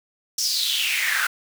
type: noise with high-pass filter sweep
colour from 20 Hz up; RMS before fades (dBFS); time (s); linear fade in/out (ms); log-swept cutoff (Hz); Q
pink; -23; 0.38-1.27; 5; 5800 to 1400; 6
effects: none